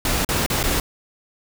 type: noise with dropouts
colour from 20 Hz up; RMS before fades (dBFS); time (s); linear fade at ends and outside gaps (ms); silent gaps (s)
pink; -21; 0.05-0.8; 2; 0.248-0.289 / 0.463-0.5 / 0.63-0.638
effects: none